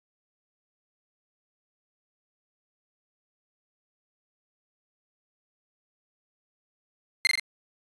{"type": "tone with echo", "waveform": "30% pulse", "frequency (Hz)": 2093, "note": "C7", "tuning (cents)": 0, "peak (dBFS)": -14, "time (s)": [7.25, 7.27], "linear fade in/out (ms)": 0, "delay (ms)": 42, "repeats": 3, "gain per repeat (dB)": -3, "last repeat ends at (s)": 7.396, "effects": ["resampled to 22050 Hz"]}